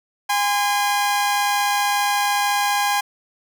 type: tone pair together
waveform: sawtooth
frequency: 815.6 / 1030 Hz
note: G#5 / C6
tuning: -32 / -28 cents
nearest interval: major third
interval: 404 cents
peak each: -15 / -20 dBFS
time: 0.29-3.01 s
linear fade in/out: 10 ms
effects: none